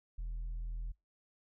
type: tone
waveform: sine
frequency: 41.16 Hz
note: E1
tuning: 2 cents flat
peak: -34 dBFS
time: 0.18-0.92 s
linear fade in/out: 10 ms
effects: noise-tail reverb RT60 0.2 s tail -25 dB re dry + tanh soft clip ceiling -36 dBFS